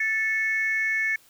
sine tone pair together, 1760 / 2199 Hz, A6 / C#7, 0 / -14 cents, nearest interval major third, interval 386 cents, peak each -24 dBFS, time 0-1.16 s, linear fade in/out 5 ms, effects tanh soft clip ceiling -16 dBFS + white hiss -57 dBFS RMS until 1.29 s

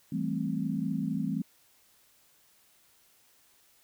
sine chord, A minor seventh, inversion second, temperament equal, 164.81 / 196 / 220 / 261.6 Hz, E3 / G3 / A3 / C4, 0 / 0 / 0 / 0 cents, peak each -34 dBFS, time 0.12-1.42 s, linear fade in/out 5 ms, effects white hiss -64 dBFS RMS until 3.83 s

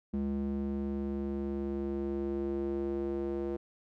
square tone with band-pass filter sweep, 69.2 Hz, C#2, 2 cents flat, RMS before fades -34 dBFS, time 0.13-3.57 s, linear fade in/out 10 ms, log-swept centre 240 to 390 Hz, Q 3.4, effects none

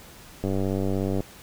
click train, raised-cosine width 2 ms, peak -14 dBFS, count 75, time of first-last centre 0.44-1.205 s, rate 96.7 Hz, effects pink hiss -47 dBFS RMS until 1.42 s

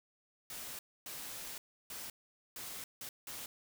white noise bursts at uneven times, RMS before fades -45 dBFS, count 6, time 0.5-0.79 / 1.06-1.58 / 1.9-2.1 / 2.56-2.84 / 3.01-3.09 / 3.27-3.46 s, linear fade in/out 2 ms, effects none

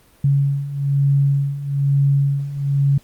sine beating tone pair, 139.1 / 140.2 Hz, C#3 / C#3, +6 / +20 cents, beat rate 1.1 Hz, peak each -20 / -16 dBFS, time 0.24-2.98 s, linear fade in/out 5 ms, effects pink hiss -53 dBFS RMS until 3.03 s + Opus 32 kbps

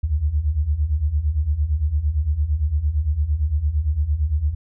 sine beating tone pair, 69.3 / 78.1 Hz, C#2 / D#2, 0 / +7 cents, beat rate 8.8 Hz, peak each -23 / -19 dBFS, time 0.03-4.55 s, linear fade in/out 10 ms, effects none

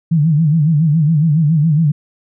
sine tone with vibrato, 155.56 Hz, D#3, in tune, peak -9 dBFS, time 0.11-1.92 s, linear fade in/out 10 ms, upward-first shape sine, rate 7.2 Hz, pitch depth 130 cents each way, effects none

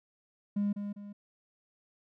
triangle tone with echo, 203.7 Hz, G#3, 33 cents flat, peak -24 dBFS, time 0.56-0.73 s, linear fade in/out 10 ms, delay 200 ms, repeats 2, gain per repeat -8 dB, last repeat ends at 1.13 s, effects tanh soft clip ceiling -23 dBFS

